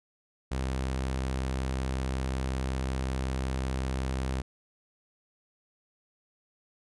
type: tone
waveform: sawtooth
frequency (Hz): 65.41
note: C2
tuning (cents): 0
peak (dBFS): -25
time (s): 0.51-4.42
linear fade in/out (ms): 10
effects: resampled to 24000 Hz